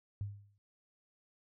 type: tone with exponential decay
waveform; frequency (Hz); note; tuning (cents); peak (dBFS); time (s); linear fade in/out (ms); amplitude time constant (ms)
sine; 101.4; G#2; -41; -33; 0.21-0.58; 0; 80
effects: none